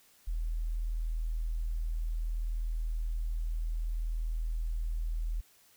sine tone, 40.32 Hz, E1, 38 cents flat, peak -30 dBFS, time 0.27-5.41 s, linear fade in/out 10 ms, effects white hiss -63 dBFS RMS until 5.76 s

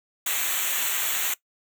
white noise with comb filter, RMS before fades -26 dBFS, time 0.26-1.34 s, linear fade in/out 5 ms, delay 0.2 ms, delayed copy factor -1, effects noise-tail reverb RT60 0.1 s tail -19 dB re dry

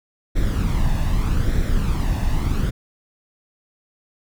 brown noise with flanger, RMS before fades -19 dBFS, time 0.35-2.71 s, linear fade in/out 20 ms, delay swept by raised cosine 0.52 to 1.13 ms, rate 0.81 Hz, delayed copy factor +0.55, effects none

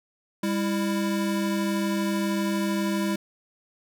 square tone pair together, 200.3 / 329.6 Hz, G3 / E4, +38 / 0 cents, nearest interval major sixth, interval 862 cents, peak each -26 / -29 dBFS, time 0.43-3.16 s, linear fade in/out 5 ms, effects none

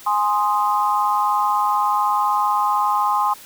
sine chord, Ab major, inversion none, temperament equal, 830.6 / 1046.5 / 1244.5 Hz, Ab5 / C6 / Eb6, 0 / 0 / 0 cents, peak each -20 / -19 / -23 dBFS, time 0.06-3.34 s, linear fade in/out 10 ms, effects white hiss -42 dBFS RMS until 3.45 s

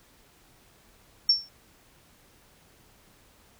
sine tone with exponential decay, 5450 Hz, F8, 43 cents flat, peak -14 dBFS, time 1.29-1.49 s, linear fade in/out 5 ms, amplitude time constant 42 ms, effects pink hiss -59 dBFS RMS until 3.59 s

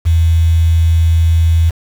sine tone with quantisation, 82.41 Hz, E2, in tune, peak -7 dBFS, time 0.05-1.71 s, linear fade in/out 20 ms, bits 5, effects none

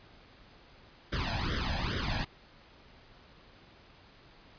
pink noise with flanger, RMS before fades -32 dBFS, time 1.12-2.25 s, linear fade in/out 10 ms, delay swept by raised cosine 0.57 to 1.24 ms, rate 2.4 Hz, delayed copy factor +0.95, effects pink hiss -57 dBFS RMS until 4.58 s + resampled to 11025 Hz

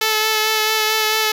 5% pulse tone with vibrato, 434.8 Hz, A4, 21 cents flat, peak -4 dBFS, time 0.01-1.32 s, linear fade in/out 5 ms, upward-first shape sine, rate 4.5 Hz, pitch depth 17 cents each way, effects none

